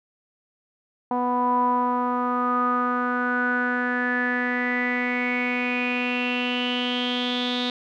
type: tone with low-pass filter sweep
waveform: sawtooth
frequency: 246.9 Hz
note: B3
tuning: in tune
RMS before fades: -24 dBFS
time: 1.11-7.7 s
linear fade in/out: 2 ms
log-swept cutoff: 890 to 3700 Hz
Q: 9.8
effects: none